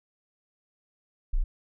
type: tone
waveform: sine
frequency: 30.27 Hz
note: B0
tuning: 34 cents flat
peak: -21 dBFS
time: 1.33-1.44 s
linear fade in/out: 10 ms
effects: none